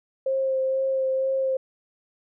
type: tone with vibrato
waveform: sine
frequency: 530 Hz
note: C5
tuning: 22 cents sharp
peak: -21 dBFS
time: 0.26-1.57 s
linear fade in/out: 5 ms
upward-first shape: sine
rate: 2.1 Hz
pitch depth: 14 cents each way
effects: none